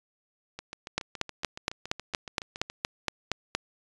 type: two click trains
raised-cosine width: 0.2 ms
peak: -21 / -9 dBFS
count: 16 / 12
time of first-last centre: 0.59-2.7 / 0.98-3.55 s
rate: 7.11 / 4.28 Hz
effects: resampled to 22050 Hz